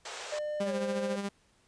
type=band-pass noise; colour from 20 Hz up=pink; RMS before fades=-42 dBFS; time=0.05-0.39 s; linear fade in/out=5 ms; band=420 to 8300 Hz; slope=48 dB/octave
type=tone with pitch glide; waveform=triangle; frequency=600 to 525.4 Hz; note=D5 to C5; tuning=+37 to +7 cents; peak=-30 dBFS; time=0.32-1.16 s; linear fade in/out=5 ms; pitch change=-230 cents; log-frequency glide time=0.65-0.75 s
type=tone with tremolo; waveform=sawtooth; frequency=200 Hz; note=G3; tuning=35 cents sharp; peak=-27 dBFS; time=0.6-1.29 s; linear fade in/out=5 ms; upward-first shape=sine; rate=14 Hz; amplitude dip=50%
effects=pink hiss -67 dBFS RMS until 1.67 s + resampled to 22050 Hz